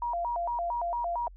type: tone with vibrato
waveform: sine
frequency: 811 Hz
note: G#5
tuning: 41 cents flat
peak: -28 dBFS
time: 0.02-1.28 s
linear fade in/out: 2 ms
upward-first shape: square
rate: 4.4 Hz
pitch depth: 280 cents each way
effects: added 45 Hz sine -46 dBFS peak until 1.36 s